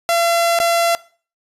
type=tone with dropouts; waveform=sawtooth; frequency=680 Hz; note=F5; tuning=46 cents flat; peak=-10 dBFS; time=0.09-0.95 s; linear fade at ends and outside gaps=0 ms; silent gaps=0.589-0.601 s; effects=noise-tail reverb RT60 0.4 s tail -20 dB re dry + resampled to 32000 Hz